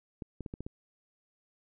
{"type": "clicks", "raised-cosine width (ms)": 3, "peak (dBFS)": -26, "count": 6, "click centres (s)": [0.222, 0.407, 0.462, 0.539, 0.606, 0.665], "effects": []}